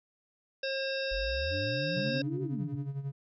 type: harmonic tone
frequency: 537 Hz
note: C5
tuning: 45 cents sharp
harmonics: 1 / 3 / 5 / 7 / 9 / 10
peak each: -33 / -38 / -40 / -41 / -43 / -43 dBFS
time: 0.63-2.22 s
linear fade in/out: 5 ms
type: exponential two-way sweep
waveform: sine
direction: up then down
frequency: 43.65 to 390 to 110.3 Hz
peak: -34 dBFS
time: 1.11-2.76 s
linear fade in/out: 10 ms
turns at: 2.42 s
type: tone with pitch glide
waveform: sine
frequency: 293.7 to 290.3 Hz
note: D4 to D4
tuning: 0 to -20 cents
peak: -39 dBFS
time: 1.5-2.87 s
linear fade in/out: 50 ms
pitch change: -20 cents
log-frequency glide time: 1.94-2.33 s
type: tone with tremolo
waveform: triangle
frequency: 138.59 Hz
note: C#3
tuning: in tune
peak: -29 dBFS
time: 1.96-3.12 s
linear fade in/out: 10 ms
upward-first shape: sine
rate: 11 Hz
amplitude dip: 70%
effects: none